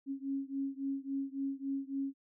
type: beating tone pair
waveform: sine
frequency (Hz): 272.2 / 275.8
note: C#4 / C#4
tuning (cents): -31 / -9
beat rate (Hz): 3.6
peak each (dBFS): -37 / -38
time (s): 0.06-2.14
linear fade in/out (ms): 50
effects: none